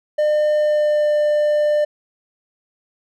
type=tone with pitch glide; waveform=triangle; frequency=603 to 597.1 Hz; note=D5 to D5; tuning=+46 to +29 cents; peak=-12 dBFS; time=0.18-1.85 s; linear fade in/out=10 ms; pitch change=-17 cents; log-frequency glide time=0.54-1.14 s; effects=none